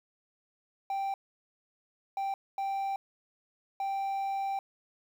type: tone bursts at uneven times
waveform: triangle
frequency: 784 Hz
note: G5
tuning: in tune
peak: -28 dBFS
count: 4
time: 0.9-1.14 / 2.17-2.34 / 2.58-2.96 / 3.8-4.59 s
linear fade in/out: 2 ms
effects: 10-bit